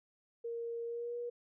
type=tone with pitch glide; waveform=sine; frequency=466.2 to 479.3 Hz; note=A#4 to A#4; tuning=0 to +48 cents; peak=-37 dBFS; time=0.44-1.3 s; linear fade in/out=10 ms; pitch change=+48 cents; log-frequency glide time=0.85-1.17 s; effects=none